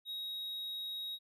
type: tone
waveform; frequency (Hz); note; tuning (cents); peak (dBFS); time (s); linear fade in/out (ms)
triangle; 3791; A#7; +28; -37; 0.05-1.19; 50
effects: none